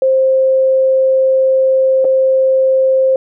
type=tone with dropouts; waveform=sine; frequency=527 Hz; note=C5; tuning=12 cents sharp; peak=-8 dBFS; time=0.02-3.16 s; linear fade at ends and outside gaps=2 ms; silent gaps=2.045-2.05 s; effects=none